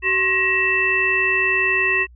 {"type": "harmonic tone with a mistuned harmonic", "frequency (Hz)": 379.2, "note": "F#4", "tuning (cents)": 43, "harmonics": [1, 3, 5, 7], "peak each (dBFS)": [-26, -28, -19, -19], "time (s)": [0.02, 2.07], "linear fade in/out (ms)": 50, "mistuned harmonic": 3, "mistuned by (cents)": -110, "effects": ["added 60 Hz sine -43 dBFS peak until 2.15 s"]}